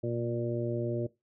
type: harmonic tone with a mistuned harmonic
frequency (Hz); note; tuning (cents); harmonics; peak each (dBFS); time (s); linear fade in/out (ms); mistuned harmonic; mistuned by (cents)
118.1; A#2; +23; 1 / 2 / 3 / 4 / 5; -34 / -38 / -33 / -40 / -37; 0.03-1.07; 10; 1; +24
effects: noise-tail reverb RT60 0.2 s tail -18 dB re dry